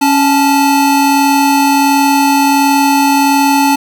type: tone pair together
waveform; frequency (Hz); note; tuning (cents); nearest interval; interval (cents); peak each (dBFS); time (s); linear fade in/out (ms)
square; 277.2 / 873; C#4 / A5; 0 / -14; octave + minor sixth; 1986; -11; 0.01-3.76; 10
effects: none